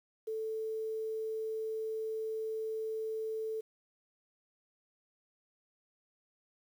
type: tone with quantisation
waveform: sine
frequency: 440 Hz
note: A4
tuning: in tune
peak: -34 dBFS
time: 0.27-3.61 s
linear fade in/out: 10 ms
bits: 10
effects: none